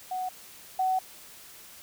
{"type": "tone pair in turn", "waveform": "sine", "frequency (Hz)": [740, 750.3], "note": ["F#5", "F#5"], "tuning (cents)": [0, 24], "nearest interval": "unison", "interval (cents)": 24, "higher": "second", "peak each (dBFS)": [-29, -23], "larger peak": "second", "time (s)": [[0.11, 0.29], [0.79, 0.99]], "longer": "second", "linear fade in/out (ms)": 5, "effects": ["white hiss -49 dBFS RMS until 1.82 s"]}